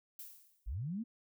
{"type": "noise with exponential decay", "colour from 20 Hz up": "violet", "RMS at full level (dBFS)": -46, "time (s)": [0.19, 0.75], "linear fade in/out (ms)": 2, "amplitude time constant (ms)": 120}
{"type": "linear sweep", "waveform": "sine", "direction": "up", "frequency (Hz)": [38.89, 241.1], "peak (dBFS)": -36, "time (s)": [0.66, 1.04], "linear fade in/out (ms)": 20}
{"effects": []}